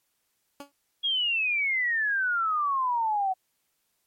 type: tone with exponential decay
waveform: 15% pulse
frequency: 283.4 Hz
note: C#4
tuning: 38 cents sharp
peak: -29 dBFS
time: 0.6-0.72 s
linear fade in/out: 2 ms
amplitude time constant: 26 ms
type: exponential sweep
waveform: sine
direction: down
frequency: 3322 to 741 Hz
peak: -23 dBFS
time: 1.03-3.34 s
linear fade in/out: 20 ms
effects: white hiss -74 dBFS RMS until 4.06 s + MP3 64 kbps